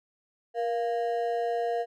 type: ring-modulated tone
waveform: triangle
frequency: 584 Hz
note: D5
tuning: 10 cents flat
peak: -21 dBFS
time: 0.54-1.86 s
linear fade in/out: 50 ms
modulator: 112 Hz
effects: none